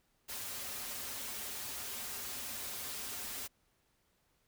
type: noise with comb filter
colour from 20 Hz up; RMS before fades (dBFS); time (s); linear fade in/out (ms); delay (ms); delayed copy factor
white; -42; 0.28-3.48; 20; 6.1; -0.75
effects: pink hiss -75 dBFS RMS until 4.47 s